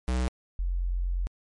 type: tone pair in turn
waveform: square / sine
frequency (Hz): 62.7 / 44.34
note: B1 / F1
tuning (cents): +27 / +27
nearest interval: tritone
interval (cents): 600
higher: first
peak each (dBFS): -25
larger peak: neither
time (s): 0.08-0.28 / 0.59-1.27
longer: second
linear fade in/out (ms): 0
effects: MP3 48 kbps